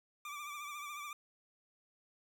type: tone with vibrato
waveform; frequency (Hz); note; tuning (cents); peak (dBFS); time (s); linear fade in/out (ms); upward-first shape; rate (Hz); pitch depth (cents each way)
25% pulse; 1175; D6; +1; -39; 0.25-1.13; 2; triangle; 14; 61
effects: none